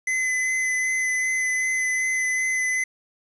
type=tone with vibrato; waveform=square; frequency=2030 Hz; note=B6; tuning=47 cents sharp; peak=-22 dBFS; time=0.07-2.84 s; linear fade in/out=5 ms; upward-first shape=sine; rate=2.6 Hz; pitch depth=12 cents each way; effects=resampled to 24000 Hz + 8-bit